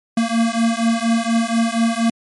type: beating tone pair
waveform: square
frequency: 227.4 / 231.6 Hz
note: A#3 / A#3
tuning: -43 / -11 cents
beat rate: 4.2 Hz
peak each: -19 dBFS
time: 0.17-2.1 s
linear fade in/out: 5 ms
effects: MP3 48 kbps